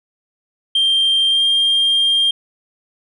sine tone with pitch glide, 3173 to 3202 Hz, G7 to G7, +20 to +36 cents, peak -10 dBFS, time 0.75-2.31 s, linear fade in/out 5 ms, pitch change +16 cents, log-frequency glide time 1.28-1.43 s, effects tanh soft clip ceiling -10 dBFS

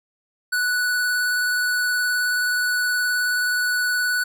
square tone with vibrato, 1480 Hz, F#6, in tune, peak -20 dBFS, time 0.52-4.24 s, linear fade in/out 10 ms, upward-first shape triangle, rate 19 Hz, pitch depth 15 cents each way, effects none

